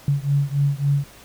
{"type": "beating tone pair", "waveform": "sine", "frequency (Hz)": [140.1, 143.7], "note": ["C#3", "D3"], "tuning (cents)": [19, -37], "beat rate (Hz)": 3.6, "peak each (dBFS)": [-20, -21], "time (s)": [0.08, 1.04], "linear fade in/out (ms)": 2, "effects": ["pink hiss -46 dBFS RMS until 1.24 s"]}